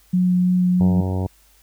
sine tone with vibrato, 180.9 Hz, F#3, 39 cents flat, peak -14 dBFS, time 0.13-1.01 s, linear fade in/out 10 ms, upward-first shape sine, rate 3.1 Hz, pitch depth 8 cents each way
harmonic tone, 93.3 Hz, F#2, 15 cents sharp, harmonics 1 / 2 / 3 / 4 / 5 / 6 / 7 / 8 / 9 / 10, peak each -21 / -27 / -31 / -33 / -35 / -37 / -38 / -39 / -40 / -41 dBFS, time 0.8-1.27 s, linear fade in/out 5 ms
effects added 50 Hz sine -56 dBFS peak until 1.62 s + white hiss -56 dBFS RMS until 1.62 s

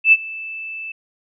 sine tone with ADSR envelope, 2637 Hz, E7, in tune, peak -5 dBFS, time 0.04-0.92 s, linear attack 83 ms, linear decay 40 ms, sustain -22 dB, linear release 5 ms, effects none

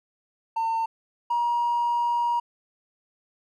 triangle tone pair in turn, 905 / 951.2 Hz, A5 / A#5, +48 / +35 cents, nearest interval minor second, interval 87 cents, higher second, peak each -20 / -18 dBFS, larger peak second, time 0.56-0.86 / 1.3-2.4 s, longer second, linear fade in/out 10 ms, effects tanh soft clip ceiling -18 dBFS

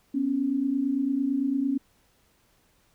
sine tone pair together, 248.3 / 277.2 Hz, B3 / C#4, +9 / 0 cents, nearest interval major second, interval 191 cents, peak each -29 / -24 dBFS, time 0.14-1.78 s, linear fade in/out 10 ms, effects pink hiss -65 dBFS RMS until 2.94 s

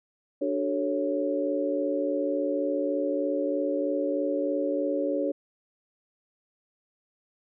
sine chord, D major seventh, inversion none, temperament equal with one note detuned, 293.7 / 376.7 / 440 / 554.4 Hz, D4 / F#4 / A4 / C#5, 0 / +31 / 0 / 0 cents, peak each -29 / -33 / -33 / -28 dBFS, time 0.41-5.32 s, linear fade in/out 10 ms, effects none

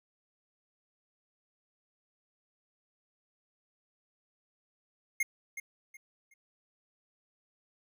square tone with echo, 2133 Hz, C7, 33 cents sharp, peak -27 dBFS, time 5.2-5.23 s, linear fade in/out 5 ms, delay 370 ms, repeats 3, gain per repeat -11 dB, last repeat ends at 6.34 s, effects none

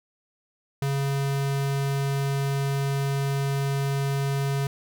square tone, 138.6 Hz, C#3, in tune, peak -24 dBFS, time 0.82-4.67 s, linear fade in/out 2 ms, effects none

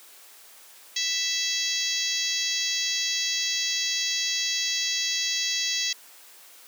harmonic tone, 659.3 Hz, E5, in tune, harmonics 3 / 4 / 5 / 6 / 7 / 8 / 9 / 10, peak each -34 / -35 / -32 / -31 / -32 / -33 / -35 / -32 dBFS, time 0.96-5.93 s, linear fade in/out 5 ms, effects white hiss -50 dBFS RMS until 6.67 s + high-pass 400 Hz 12 dB/octave

